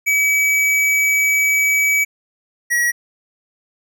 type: tone pair in turn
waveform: square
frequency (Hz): 2283 / 1914.4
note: D7 / A#6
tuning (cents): -50 / +46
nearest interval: minor third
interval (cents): 304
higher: first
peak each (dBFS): -14 / -15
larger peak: first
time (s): 0.06-2.05 / 2.7-2.92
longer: first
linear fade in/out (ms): 20
effects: none